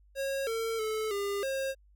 square tone with pitch steps, 545 / 452.7 / 435.2 / 402.3 / 537 Hz, C#5 / A4 / A4 / G4 / C5, -29 / +49 / -19 / +45 / +45 cents, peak -31 dBFS, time 0.15-1.75 s, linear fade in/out 50 ms, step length 320 ms, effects added 50 Hz sine -58 dBFS peak until 1.95 s

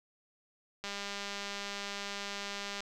click train, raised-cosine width 0.2 ms, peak -22 dBFS, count 396, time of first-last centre 0.84-2.805 s, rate 201 Hz, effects none

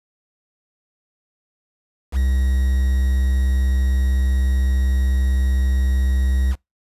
triangle tone with quantisation, 65.41 Hz, C2, in tune, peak -13 dBFS, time 2.12-6.56 s, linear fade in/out 50 ms, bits 6, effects noise-tail reverb RT60 0.2 s tail -26 dB re dry + resampled to 32000 Hz

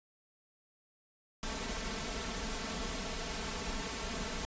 pink noise with comb filter, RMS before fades -38 dBFS, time 1.43-4.45 s, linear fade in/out 0 ms, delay 4.5 ms, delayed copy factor +0.8, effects resampled to 16000 Hz

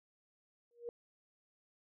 sine tone with exponential growth, 474 Hz, A#4, 29 cents sharp, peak -36 dBFS, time 0.71-0.89 s, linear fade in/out 1 ms, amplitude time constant 38 ms, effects none

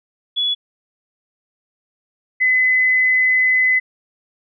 sine tone pair in turn, 3400 / 2022 Hz, G#7 / B6, +40 / +40 cents, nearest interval major sixth, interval 900 cents, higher first, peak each -16 / -12 dBFS, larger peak second, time 0.36-0.55 / 2.4-3.8 s, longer second, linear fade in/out 20 ms, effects none

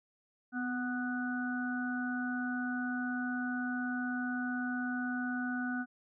harmonic tone with a mistuned harmonic, 246.9 Hz, B3, in tune, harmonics 1 / 3 / 5 / 6, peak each -34 / -44 / -49 / -38 dBFS, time 0.52-5.86 s, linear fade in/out 50 ms, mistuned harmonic 1, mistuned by +25 cents, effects none

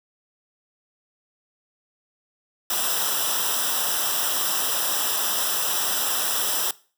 white noise with comb filter, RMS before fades -24 dBFS, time 2.7-6.71 s, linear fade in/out 2 ms, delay 0.45 ms, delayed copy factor -0.85, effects noise-tail reverb RT60 0.4 s tail -21 dB re dry

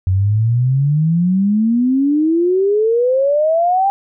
sine exponential sweep, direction up, 91.1 to 801 Hz, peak -11 dBFS, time 0.07-3.9 s, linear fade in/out 0 ms, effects none

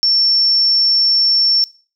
sine tone, 5430 Hz, F8, 50 cents flat, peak -10 dBFS, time 0.03-1.64 s, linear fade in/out 0 ms, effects noise-tail reverb RT60 0.4 s tail -21 dB re dry

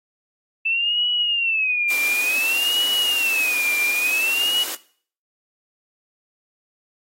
sine tone with vibrato, 2637 Hz, E7, in tune, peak -18 dBFS, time 0.65-4.64 s, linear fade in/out 10 ms, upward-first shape sine, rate 0.56 Hz, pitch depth 180 cents each way
white high-pass noise, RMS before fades -29 dBFS, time 1.9-4.75 s, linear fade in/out 2 ms, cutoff 240 Hz, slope 96 dB/octave
effects noise-tail reverb RT60 0.5 s tail -18 dB re dry + AAC 48 kbps

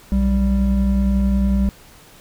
triangle tone pair together, 61.74 / 196.19 Hz, B1 / G3, 0 / +2 cents, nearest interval octave + minor sixth, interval 2002 cents, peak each -15 dBFS, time 0.12-1.69 s, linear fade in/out 0 ms, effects pink hiss -46 dBFS RMS until 2.2 s

